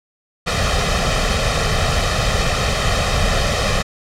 pink noise with comb filter, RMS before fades -17 dBFS, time 0.46-3.83 s, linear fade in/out 20 ms, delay 1.6 ms, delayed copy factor +0.75, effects low-pass 6000 Hz 12 dB/octave

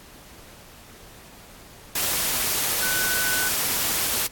sine tone in noise, 1500 Hz, F#6, 23 cents sharp, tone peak -25 dBFS, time 2.82-3.49 s, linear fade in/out 5 ms, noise white, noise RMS -24 dBFS, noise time 1.95-4.27 s, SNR -4 dB, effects pink hiss -47 dBFS RMS until 4.31 s + AAC 64 kbps

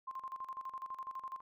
sine tone with tremolo, 1053 Hz, C6, 11 cents sharp, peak -39 dBFS, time 0.07-1.41 s, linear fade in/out 10 ms, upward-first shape square, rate 12 Hz, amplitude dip 75%, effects none

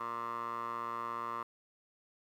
15% pulse tone with band-pass filter, 117.2 Hz, A#2, 10 cents sharp, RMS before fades -39 dBFS, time 0-1.43 s, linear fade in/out 5 ms, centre 1100 Hz, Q 5, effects 11-bit

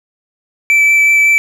triangle tone with vibrato, 2319 Hz, D7, 22 cents flat, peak -5 dBFS, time 0.7-1.38 s, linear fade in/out 0 ms, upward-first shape sine, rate 5.4 Hz, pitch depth 9 cents each way, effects none

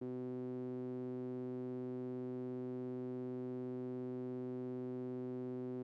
sawtooth tone with band-pass filter, 126.1 Hz, B2, 36 cents sharp, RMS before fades -43 dBFS, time 0.01-5.83 s, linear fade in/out 10 ms, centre 320 Hz, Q 7.4, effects none

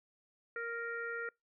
harmonic tone, 466.2 Hz, A#4, in tune, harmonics 1 / 3 / 4 / 5, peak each -42 / -40 / -44 / -55 dBFS, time 0.56-1.29 s, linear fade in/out 2 ms, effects noise-tail reverb RT60 0.2 s tail -26 dB re dry

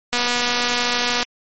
click train, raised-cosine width 0.2 ms, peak -3 dBFS, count 268, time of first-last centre 0.13-1.229 s, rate 243 Hz, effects MP3 32 kbps

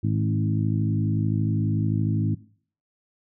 harmonic tone with a mistuned harmonic, 53.4 Hz, G#1, 49 cents sharp, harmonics 2 / 3 / 4 / 5 / 6, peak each -23 / -27 / -29 / -31 / -33 dBFS, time 0.03-2.35 s, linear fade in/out 10 ms, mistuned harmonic 3, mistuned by -17 cents, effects noise-tail reverb RT60 0.5 s tail -19 dB re dry

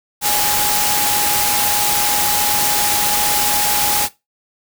sine tone in noise, 830.6 Hz, G#5, in tune, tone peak -21 dBFS, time 0.21-4.09 s, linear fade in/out 50 ms, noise white, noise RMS -17 dBFS, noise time 0.21-4.09 s, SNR -7 dB, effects noise-tail reverb RT60 0.2 s tail -17 dB re dry

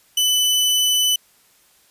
sawtooth tone, 2996 Hz, F#7, 21 cents sharp, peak -12 dBFS, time 0.17-1.16 s, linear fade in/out 5 ms, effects white hiss -56 dBFS RMS until 1.9 s + resampled to 32000 Hz

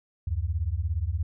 sine beating tone pair, 73.42 / 90.42 Hz, D2 / F#2, 0 / -39 cents, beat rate 17 Hz, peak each -28 dBFS, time 0.27-1.23 s, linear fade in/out 5 ms, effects none

